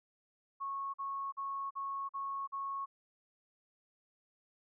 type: tone bursts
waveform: sine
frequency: 1100 Hz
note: C#6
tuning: 14 cents flat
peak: -36 dBFS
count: 6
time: 0.6-2.86 s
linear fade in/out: 20 ms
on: 340 ms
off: 44 ms
effects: none